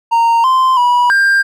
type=tone with pitch steps; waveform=triangle; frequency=925 / 1039 / 974 / 1594 Hz; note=A#5 / C6 / B5 / G6; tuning=-14 / -12 / -24 / +28 cents; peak=-6 dBFS; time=0.11-1.43 s; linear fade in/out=20 ms; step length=330 ms; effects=none